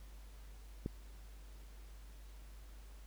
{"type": "click", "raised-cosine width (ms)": 3, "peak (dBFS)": -25, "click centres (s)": 0.861, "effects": ["added 50 Hz sine -51 dBFS peak until 3.06 s", "pink hiss -64 dBFS RMS until 3.06 s"]}